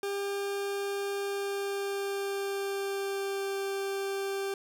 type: tone with pitch glide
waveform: 40% pulse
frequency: 399.4 to 393 Hz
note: G4 to G4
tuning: +32 to +4 cents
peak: -30 dBFS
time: 0.03-4.54 s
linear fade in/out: 2 ms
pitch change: -28 cents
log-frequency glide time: 1.18-3.6 s
effects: none